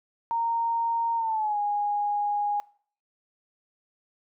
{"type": "tone with pitch glide", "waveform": "sine", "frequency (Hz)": [925, 824.1], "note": ["A#5", "G#5"], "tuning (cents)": [-14, -14], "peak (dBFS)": -24, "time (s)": [0.31, 2.6], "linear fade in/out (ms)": 0, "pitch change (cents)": -200, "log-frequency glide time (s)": [1.16, 1.58], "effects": ["noise-tail reverb RT60 0.5 s tail -23 dB re dry"]}